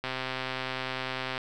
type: click train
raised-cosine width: 0.3 ms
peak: -16 dBFS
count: 175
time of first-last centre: 0.04-1.378 s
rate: 130 Hz
effects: none